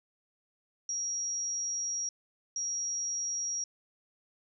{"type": "tone bursts at uneven times", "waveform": "sine", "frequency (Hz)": 5670, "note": "F8", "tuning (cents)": 25, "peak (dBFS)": -31, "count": 2, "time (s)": [[0.89, 2.09], [2.56, 3.64]], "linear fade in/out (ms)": 2, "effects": []}